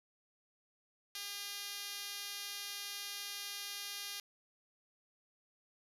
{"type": "tone with band-pass filter", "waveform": "5% pulse", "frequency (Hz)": 403.9, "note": "G#4", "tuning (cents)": -48, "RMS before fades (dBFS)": -44, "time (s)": [1.15, 4.2], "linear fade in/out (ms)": 2, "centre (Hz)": 7700, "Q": 0.68, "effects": []}